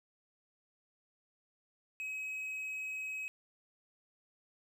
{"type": "tone", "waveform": "triangle", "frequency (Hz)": 2547, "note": "D#7", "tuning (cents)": 40, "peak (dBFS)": -36, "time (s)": [2, 3.28], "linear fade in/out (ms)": 0, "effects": []}